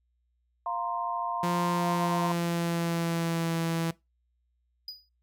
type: chord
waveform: sine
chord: F suspended fourth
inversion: none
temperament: equal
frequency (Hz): 698.5 / 932.3 / 1046.5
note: F5 / Bb5 / C6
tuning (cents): 0 / 0 / 0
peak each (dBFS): -34 / -33 / -33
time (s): 0.66-2.32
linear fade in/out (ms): 2
type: tone with pitch glide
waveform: sawtooth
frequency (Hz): 174.61 to 165.48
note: F3 to E3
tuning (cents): 0 to +7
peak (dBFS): -23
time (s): 1.43-3.91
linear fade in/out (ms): 5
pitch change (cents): -93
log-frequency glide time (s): 1.63-3.57
type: tone with exponential decay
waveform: triangle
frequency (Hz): 4937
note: D#8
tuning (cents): -14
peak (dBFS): -32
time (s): 4.88-5.09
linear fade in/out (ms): 2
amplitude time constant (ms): 44
effects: noise-tail reverb RT60 0.2 s tail -20 dB re dry + added 60 Hz sine -70 dBFS peak until 5.22 s